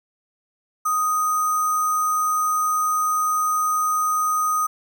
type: tone with sample-and-hold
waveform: sine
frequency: 1244.5 Hz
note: D#6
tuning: in tune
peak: -18 dBFS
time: 0.85-4.67 s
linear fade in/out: 10 ms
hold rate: 7350 Hz
effects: none